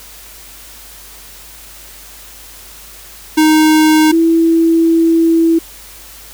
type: tone pair in turn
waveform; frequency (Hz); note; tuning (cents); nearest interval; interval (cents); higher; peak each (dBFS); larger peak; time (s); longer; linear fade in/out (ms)
square / sine; 311.1 / 329.6; D#4 / E4; 0 / 0; minor second; 100; second; -7; neither; 3.37-4.12 / 4.12-5.59; second; 10
effects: added 50 Hz sine -42 dBFS peak until 6.33 s + white hiss -36 dBFS RMS until 6.33 s